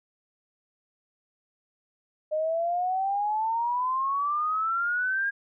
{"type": "exponential sweep", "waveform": "sine", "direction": "up", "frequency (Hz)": [610, 1633], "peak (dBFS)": -24, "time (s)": [2.31, 5.31], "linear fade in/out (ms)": 20, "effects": []}